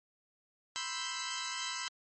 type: chord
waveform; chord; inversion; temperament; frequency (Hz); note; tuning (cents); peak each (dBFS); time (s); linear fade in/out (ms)
10% pulse; C major seventh; third; equal; 987.8 / 1046.5 / 1318.5 / 1568; B5 / C6 / E6 / G6; 0 / 0 / 0 / 0; -33; 0.76-1.88; 0
effects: MP3 32 kbps